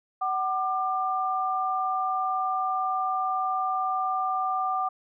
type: tone pair together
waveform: sine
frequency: 752.2 / 1194 Hz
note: F#5 / D6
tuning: +28 / +28 cents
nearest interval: minor sixth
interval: 800 cents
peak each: -27 dBFS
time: 0.21-4.89 s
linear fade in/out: 10 ms
effects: none